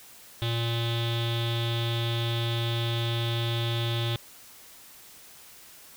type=tone with low-pass filter; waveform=square; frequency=116.54 Hz; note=A#2; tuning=in tune; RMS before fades=-28 dBFS; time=0.42-4.16 s; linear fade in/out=0 ms; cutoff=3500 Hz; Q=9.1; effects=white hiss -50 dBFS RMS until 5.96 s